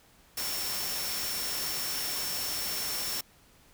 sine tone in noise, 5430 Hz, F8, 50 cents flat, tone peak -36 dBFS, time 0.37-3.21 s, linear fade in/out 5 ms, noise white, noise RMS -34 dBFS, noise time 0.37-3.21 s, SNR -5 dB, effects pink hiss -60 dBFS RMS until 3.73 s

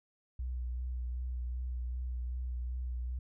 sine tone with vibrato, 61.74 Hz, B1, in tune, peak -34 dBFS, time 0.39-3.19 s, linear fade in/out 5 ms, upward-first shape sine, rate 2.6 Hz, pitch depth 25 cents each way, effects none

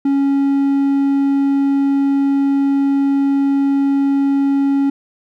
triangle tone, 277.2 Hz, C#4, in tune, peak -10 dBFS, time 0.05-4.9 s, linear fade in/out 5 ms, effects none

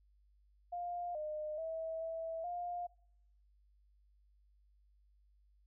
sine tone with pitch steps, 703 / 610 / 648 / 654 / 705 Hz, F5 / D#5 / E5 / E5 / F5, +11 / -34 / -30 / -14 / +16 cents, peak -38 dBFS, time 0.72-2.87 s, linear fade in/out 10 ms, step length 430 ms, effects noise-tail reverb RT60 0.7 s tail -24 dB re dry + added 50 Hz sine -66 dBFS peak until 5.66 s

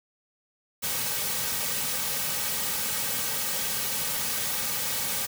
white noise with comb filter, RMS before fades -29 dBFS, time 0.82-5.27 s, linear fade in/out 20 ms, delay 2.9 ms, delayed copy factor -0.75, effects none

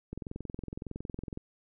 click train, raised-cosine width 3 ms, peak -25 dBFS, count 28, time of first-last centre 0.13-1.374 s, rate 21.7 Hz, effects none

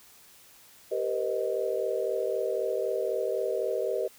sine chord, C minor seventh, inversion second, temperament equal with one note detuned, 392 / 466.2 / 510.1 / 622.3 Hz, G4 / Bb4 / C5 / Eb5, 0 / 0 / -44 / 0 cents, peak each -32 dBFS, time 0.91-4.08 s, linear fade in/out 10 ms, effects white hiss -55 dBFS RMS until 4.18 s

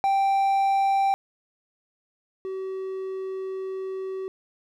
triangle tone pair in turn, 784 / 380.6 Hz, G5 / F#4, 0 / +49 cents, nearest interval octave + minor second, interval 1251 cents, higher first, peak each -17 / -27 dBFS, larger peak first, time 0.04-1.14 / 2.45-4.28 s, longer second, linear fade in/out 0 ms, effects none

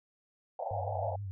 white band-pass noise, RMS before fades -36 dBFS, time 0.59-1.16 s, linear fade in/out 5 ms, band 510 to 840 Hz, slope 96 dB/octave
sine tone with vibrato, 98 Hz, G2, in tune, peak -36 dBFS, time 0.71-1.31 s, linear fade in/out 0 ms, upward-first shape sine, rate 6.4 Hz, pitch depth 69 cents each way
effects none

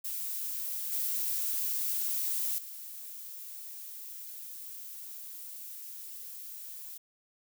violet noise with level steps, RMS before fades -36 / -32 / -44 dBFS, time 0.04-6.98 s, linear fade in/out 10 ms, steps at 0.92 / 2.58 s, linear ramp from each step 5 ms, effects none

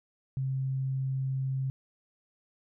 sine tone, 133.1 Hz, C3, 30 cents sharp, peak -28 dBFS, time 0.37-1.7 s, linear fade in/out 0 ms, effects none

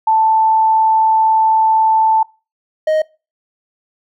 sine / triangle tone pair in turn, 882 / 623.7 Hz, A5 / D#5, +4 / +4 cents, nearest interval tritone, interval 600 cents, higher first, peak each -9 dBFS, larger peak neither, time 0.07-2.23 / 2.87-3.02 s, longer first, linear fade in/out 5 ms, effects noise-tail reverb RT60 0.3 s tail -23 dB re dry

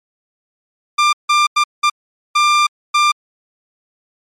sawtooth tone bursts at uneven times, 1191 Hz, D6, 24 cents sharp, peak -6 dBFS, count 6, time 0.98-1.13 / 1.29-1.47 / 1.56-1.64 / 1.83-1.9 / 2.35-2.67 / 2.94-3.12 s, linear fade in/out 10 ms, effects low-pass 6000 Hz 12 dB/octave + MP3 96 kbps

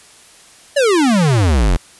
square exponential sweep, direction down, 597 to 38.89 Hz, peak -11 dBFS, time 0.76-1.77 s, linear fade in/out 10 ms, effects white hiss -44 dBFS RMS until 1.99 s + resampled to 24000 Hz

